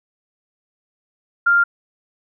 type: tone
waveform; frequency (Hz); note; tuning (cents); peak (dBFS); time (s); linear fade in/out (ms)
sine; 1396.9; F6; 0; -11; 1.46-1.64; 10
effects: none